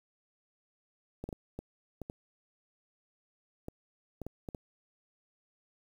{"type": "clicks", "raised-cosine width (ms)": 2, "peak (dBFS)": -26, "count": 11, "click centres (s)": [1.24, 1.29, 1.328, 1.59, 2.017, 2.099, 3.684, 4.217, 4.266, 4.488, 4.548], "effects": ["9-bit"]}